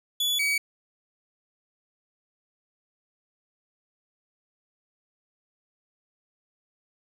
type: tone pair in turn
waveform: 40% pulse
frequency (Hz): 3427 / 2269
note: A7 / C#7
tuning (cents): -46 / +40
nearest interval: perfect fifth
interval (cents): 714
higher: first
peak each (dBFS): -22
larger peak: neither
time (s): 0.2-0.39 / 0.39-0.58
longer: neither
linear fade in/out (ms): 5
effects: none